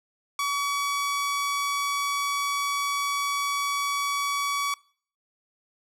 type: tone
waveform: sawtooth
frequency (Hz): 1135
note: C#6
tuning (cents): +41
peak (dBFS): -21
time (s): 0.39-4.74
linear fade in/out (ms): 2
effects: noise-tail reverb RT60 0.5 s tail -23 dB re dry + low-pass 12000 Hz 12 dB/octave